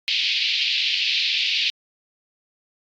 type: band-pass noise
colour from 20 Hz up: pink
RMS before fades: -22 dBFS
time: 0.08-1.7 s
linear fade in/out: 0 ms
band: 2400 to 4600 Hz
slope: 48 dB/octave
effects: AAC 64 kbps